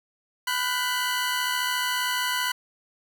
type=tone cluster; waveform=20% pulse; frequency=997 / 1458 / 1532 Hz; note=B5 / F#6 / G6; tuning=+16 / -26 / -40 cents; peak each=-22 / -25 / -26 dBFS; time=0.47-2.52 s; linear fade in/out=5 ms; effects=none